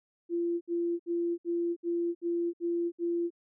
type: tone bursts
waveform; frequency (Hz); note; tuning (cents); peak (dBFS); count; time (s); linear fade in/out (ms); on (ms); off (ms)
sine; 342.6; F4; -33; -27; 8; 0.29-3.305; 50; 320; 65
effects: none